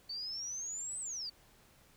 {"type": "exponential two-way sweep", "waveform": "sine", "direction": "up then down", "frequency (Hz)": [4500, 8260, 4500], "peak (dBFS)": -38, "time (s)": [0.09, 1.3], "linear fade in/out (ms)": 10, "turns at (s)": 1, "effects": ["pink hiss -64 dBFS RMS until 1.96 s"]}